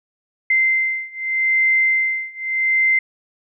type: beating tone pair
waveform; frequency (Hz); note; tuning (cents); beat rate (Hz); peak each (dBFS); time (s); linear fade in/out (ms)
sine; 2079 / 2079.82; C7 / C7; -12 / -11; 0.82; -19 / -18; 0.5-2.99; 5
effects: none